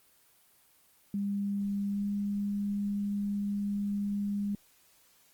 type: tone with pitch glide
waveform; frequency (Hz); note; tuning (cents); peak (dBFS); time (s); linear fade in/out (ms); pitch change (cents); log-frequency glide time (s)
sine; 200.9 to 202.9; G3 to G#3; +43 to -40; -29; 1.14-4.55; 2; +17; 1.9-2.05
effects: white hiss -64 dBFS RMS until 5.33 s + Opus 24 kbps